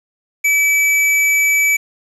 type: tone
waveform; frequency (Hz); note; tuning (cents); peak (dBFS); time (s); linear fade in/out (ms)
square; 2300; D7; -37; -12; 0.44-1.77; 10
effects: resampled to 32000 Hz + 7-bit